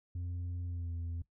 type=tone with pitch glide; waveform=sine; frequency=88 to 84.46 Hz; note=F2 to E2; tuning=+14 to +43 cents; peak=-33 dBFS; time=0.15-1.22 s; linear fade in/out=5 ms; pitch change=-71 cents; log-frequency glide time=0.66-0.92 s; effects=noise-tail reverb RT60 0.1 s tail -19 dB re dry + tanh soft clip ceiling -35 dBFS